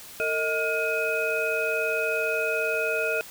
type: tone cluster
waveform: sine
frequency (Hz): 452.6 / 630 / 1423 / 2519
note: A4 / D#5 / F6 / D#7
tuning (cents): +49 / +21 / +32 / +21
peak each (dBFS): -29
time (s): 0.2-3.21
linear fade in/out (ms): 0
effects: white hiss -44 dBFS RMS until 3.3 s